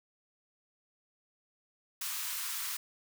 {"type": "high-pass noise", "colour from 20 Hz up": "white", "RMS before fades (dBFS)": -37, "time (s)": [2.01, 2.77], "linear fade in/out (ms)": 5, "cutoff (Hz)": 950, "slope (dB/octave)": 48, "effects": []}